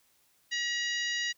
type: harmonic tone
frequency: 957 Hz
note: A#5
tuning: 45 cents sharp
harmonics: 2 / 3 / 4 / 5 / 6 / 7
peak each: -32 / -36 / -38 / -40 / -42 / -43 dBFS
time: 0.51-1.33 s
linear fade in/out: 20 ms
effects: white hiss -68 dBFS RMS until 1.37 s